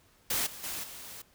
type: noise with level steps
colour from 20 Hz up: white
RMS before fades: -30 / -45 / -37 / -45 dBFS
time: 0.3-1.22 s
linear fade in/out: 5 ms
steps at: 0.46 / 0.63 / 0.83 s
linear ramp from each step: 10 ms
effects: pink hiss -64 dBFS RMS until 1.34 s